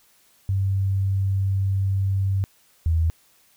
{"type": "tone pair in turn", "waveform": "sine", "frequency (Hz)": [97.1, 81.65], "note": ["G2", "E2"], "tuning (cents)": [-16, -16], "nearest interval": "minor third", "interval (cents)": 300, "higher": "first", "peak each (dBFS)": [-19, -17], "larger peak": "second", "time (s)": [[0.49, 2.44], [2.86, 3.1]], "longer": "first", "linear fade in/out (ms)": 0, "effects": ["white hiss -59 dBFS RMS until 3.56 s"]}